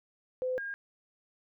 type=tone pair in turn; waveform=sine; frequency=510 / 1619.1 Hz; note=C5 / G#6; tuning=-44 / -44 cents; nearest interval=octave + minor sixth; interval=2000 cents; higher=second; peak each=-29 / -35 dBFS; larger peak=first; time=0.42-0.58 / 0.58-0.74 s; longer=neither; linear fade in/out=0 ms; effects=none